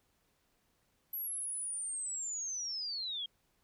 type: linear sweep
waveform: sine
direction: down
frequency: 11840 to 3189 Hz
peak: -36 dBFS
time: 1.13-3.26 s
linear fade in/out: 5 ms
effects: pink hiss -75 dBFS RMS until 3.63 s

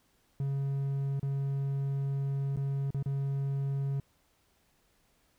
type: tone with dropouts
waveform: triangle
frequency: 138.1 Hz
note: C#3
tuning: 6 cents flat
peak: -27 dBFS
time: 0.4-4 s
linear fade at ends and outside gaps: 2 ms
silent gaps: 1.196-1.229 / 2.561-2.572 / 2.906-2.945 / 3.027-3.059 s
effects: pink hiss -70 dBFS RMS until 5.38 s

